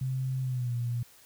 sine tone with pitch glide, 130.81 to 119.95 Hz, C3 to A#2, 0 to +50 cents, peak -28 dBFS, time 0.01-1.03 s, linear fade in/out 5 ms, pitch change -150 cents, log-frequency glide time 0.42-0.74 s, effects white hiss -57 dBFS RMS until 1.25 s

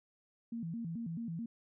sine tone with vibrato, 196 Hz, G3, in tune, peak -37 dBFS, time 0.52-1.46 s, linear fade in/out 5 ms, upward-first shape square, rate 4.6 Hz, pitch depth 290 cents each way, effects none

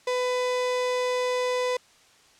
35% pulse tone, 500 Hz, B4, 21 cents sharp, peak -22 dBFS, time 0.07-1.77 s, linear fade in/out 5 ms, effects white hiss -57 dBFS RMS until 2.39 s + low-pass 7000 Hz 12 dB/octave

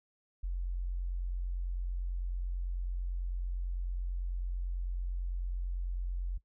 sine tone, 44.52 Hz, F1, 34 cents sharp, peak -32 dBFS, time 0.43-6.38 s, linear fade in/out 10 ms, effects noise-tail reverb RT60 0.1 s tail -18 dB re dry

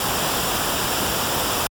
pink noise with comb filter, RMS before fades -22 dBFS, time 0-1.67 s, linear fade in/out 2 ms, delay 0.47 ms, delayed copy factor -0.5, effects high-pass 60 Hz 12 dB/octave + MP3 96 kbps

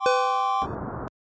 triangle chord, G suspended fourth, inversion none, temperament equal with one note detuned, 784 / 1046.5 / 1153.1 Hz, G5 / C6 / D6, 0 / 0 / -32 cents, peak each -23 / -25 / -25 dBFS, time 0-0.67 s, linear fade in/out 50 ms
square tone with exponential decay, 503 Hz, B4, 32 cents sharp, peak -18 dBFS, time 0.06-0.75 s, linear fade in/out 0 ms, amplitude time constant 150 ms
pink low-pass noise, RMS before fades -31 dBFS, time 0.62-1.08 s, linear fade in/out 0 ms, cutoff 1400 Hz, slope 48 dB/octave
effects high-pass 80 Hz 12 dB/octave + resampled to 16000 Hz

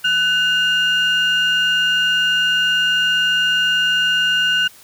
sine tone pair together, 1497 / 2826 Hz, F#6 / F7, +20 / +20 cents, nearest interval major seventh, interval 1100 cents, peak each -15 dBFS, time 0.04-4.68 s, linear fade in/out 10 ms, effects tanh soft clip ceiling -10 dBFS + white hiss -45 dBFS RMS until 4.83 s

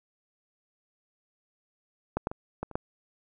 clicks, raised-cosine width 1 ms, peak -13 / -14 / -22 / -18 / -29 / -14 dBFS, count 6, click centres 2.17 / 2.271 / 2.315 / 2.63 / 2.713 / 2.755 s, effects none

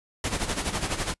pink noise with tremolo, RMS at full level -26 dBFS, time 0.24-1.14 s, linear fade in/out 2 ms, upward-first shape sine, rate 12 Hz, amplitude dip 70%, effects noise-tail reverb RT60 0.1 s tail -25 dB re dry + resampled to 24000 Hz

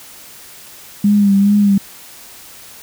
sine tone with vibrato, 201.7 Hz, G3, 50 cents sharp, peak -8 dBFS, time 1.04-1.78 s, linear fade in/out 5 ms, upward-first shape sine, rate 2.4 Hz, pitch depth 42 cents each way, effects white hiss -38 dBFS RMS until 2.82 s

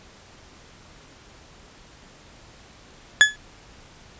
35% pulse tone with exponential decay, 1707 Hz, G#6, 47 cents sharp, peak -4 dBFS, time 3.21-3.36 s, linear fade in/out 0 ms, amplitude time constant 32 ms, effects pink hiss -49 dBFS RMS until 4.19 s + resampled to 16000 Hz

